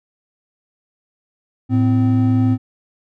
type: tone pair together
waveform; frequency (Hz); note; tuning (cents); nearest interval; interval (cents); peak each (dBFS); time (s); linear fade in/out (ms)
triangle; 109.5 / 257.3; A2 / C4; -8 / -29; octave + minor third; 1479; -13; 1.69-2.58; 50
effects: none